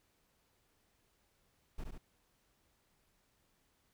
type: noise with echo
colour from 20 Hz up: brown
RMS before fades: -41 dBFS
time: 1.78-1.84 s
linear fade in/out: 5 ms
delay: 70 ms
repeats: 2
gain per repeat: -3 dB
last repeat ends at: 1.98 s
effects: pink hiss -75 dBFS RMS until 3.93 s